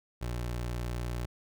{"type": "tone", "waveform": "25% pulse", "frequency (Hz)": 59.8, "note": "A#1", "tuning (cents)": 45, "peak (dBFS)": -29, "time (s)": [0.21, 1.26], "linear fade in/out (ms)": 10, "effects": []}